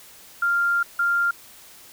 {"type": "tone bursts at uneven times", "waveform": "sine", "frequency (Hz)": 1395, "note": "F6", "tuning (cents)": -2, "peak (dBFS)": -18, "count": 2, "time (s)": [[0.42, 0.83], [0.99, 1.31]], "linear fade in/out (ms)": 5, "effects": ["white hiss -47 dBFS RMS until 1.92 s"]}